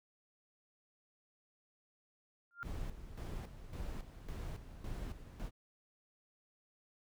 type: tone with exponential growth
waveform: sine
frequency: 1396.9 Hz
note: F6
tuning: in tune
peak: -36 dBFS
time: 2.51-2.63 s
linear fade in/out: 0 ms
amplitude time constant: 26 ms
type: noise with tremolo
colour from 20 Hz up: brown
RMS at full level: -42 dBFS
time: 2.62-5.51 s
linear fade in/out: 50 ms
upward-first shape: square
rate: 1.8 Hz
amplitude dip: 65%
effects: none